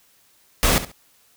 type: noise with echo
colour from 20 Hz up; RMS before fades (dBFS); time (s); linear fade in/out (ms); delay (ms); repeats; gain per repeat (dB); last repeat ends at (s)
pink; -17; 0.63-0.78; 0; 68; 2; -13; 0.916
effects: white hiss -58 dBFS RMS until 1.36 s